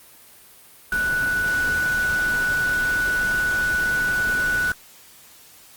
sine tone in noise, 1480 Hz, F#6, in tune, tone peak -19 dBFS, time 0.92-4.72 s, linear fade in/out 2 ms, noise pink, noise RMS -32 dBFS, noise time 0.92-4.72 s, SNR +10 dB, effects white hiss -48 dBFS RMS until 5.76 s + Opus 32 kbps

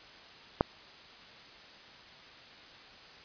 click, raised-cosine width 1 ms, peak -9 dBFS, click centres 0.609 s, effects white hiss -52 dBFS RMS until 3.24 s + resampled to 11025 Hz

